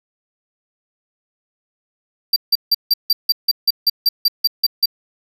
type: tone bursts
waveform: square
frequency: 4696 Hz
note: D8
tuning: 1 cent flat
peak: -11 dBFS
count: 14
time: 2.33-4.858 s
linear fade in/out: 5 ms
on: 32 ms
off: 160 ms
effects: none